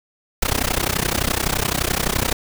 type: noise with amplitude modulation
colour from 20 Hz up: pink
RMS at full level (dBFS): -17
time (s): 0.42-2.33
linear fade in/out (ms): 5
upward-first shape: sine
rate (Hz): 31.7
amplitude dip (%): 95
effects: none